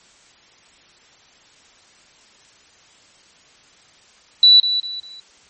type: tone with echo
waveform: sine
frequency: 3951 Hz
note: B7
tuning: in tune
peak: -6 dBFS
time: 4.43-4.6 s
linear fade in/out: 2 ms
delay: 200 ms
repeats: 3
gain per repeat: -10 dB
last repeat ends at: 5.2 s
effects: white hiss -51 dBFS RMS until 5.49 s + MP3 32 kbps

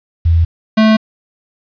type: tone pair in turn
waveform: sine / square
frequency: 83 / 218.4 Hz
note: E2 / A3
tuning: +12 / -13 cents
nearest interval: octave + perfect fourth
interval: 1675 cents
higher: second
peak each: -7 dBFS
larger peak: neither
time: 0.25-0.45 / 0.77-0.97 s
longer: neither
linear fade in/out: 10 ms
effects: resampled to 11025 Hz + 7-bit

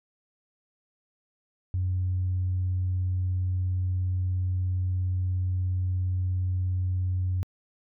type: tone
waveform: sine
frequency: 91.7 Hz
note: F#2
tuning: 15 cents flat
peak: -23 dBFS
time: 1.74-7.43 s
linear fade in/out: 0 ms
effects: tanh soft clip ceiling -20 dBFS

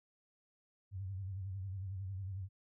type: tone with vibrato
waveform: sine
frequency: 95.8 Hz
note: G2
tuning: 39 cents flat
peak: -39 dBFS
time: 0.91-2.49 s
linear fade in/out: 50 ms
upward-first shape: sine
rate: 11 Hz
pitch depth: 83 cents each way
effects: none

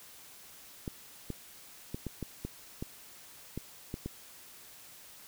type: clicks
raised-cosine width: 3 ms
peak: -23 dBFS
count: 10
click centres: 0.878 / 1.303 / 1.945 / 2.067 / 2.227 / 2.45 / 2.825 / 3.576 / 3.941 / 4.06 s
effects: white hiss -53 dBFS RMS until 5.27 s

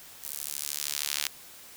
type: tone with high-pass filter sweep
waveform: sawtooth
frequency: 72.8 Hz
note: D2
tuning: 15 cents flat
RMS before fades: -34 dBFS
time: 0.23-1.28 s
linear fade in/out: 10 ms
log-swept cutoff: 11000 to 3100 Hz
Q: 0.75
effects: white hiss -49 dBFS RMS until 1.76 s

